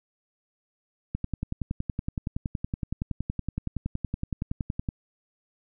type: click train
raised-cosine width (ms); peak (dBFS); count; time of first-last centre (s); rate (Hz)
5; -16; 41; 1.15-4.888; 10.7
effects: none